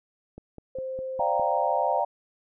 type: click train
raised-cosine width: 2 ms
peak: -28 dBFS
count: 6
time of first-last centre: 0.38-1.396 s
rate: 4.92 Hz
type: tone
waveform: sine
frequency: 523.3 Hz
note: C5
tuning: in tune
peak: -30 dBFS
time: 0.75-2 s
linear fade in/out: 5 ms
type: chord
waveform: sine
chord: G minor seventh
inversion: second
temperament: equal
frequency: 587.3 / 698.5 / 784 / 932.3 Hz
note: D5 / F5 / G5 / Bb5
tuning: 0 / 0 / 0 / 0 cents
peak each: -28 dBFS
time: 1.19-2.05 s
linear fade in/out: 10 ms
effects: none